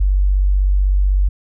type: tone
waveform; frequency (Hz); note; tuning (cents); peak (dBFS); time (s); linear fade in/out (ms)
sine; 48; G1; -36; -11; 0-1.29; 10
effects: none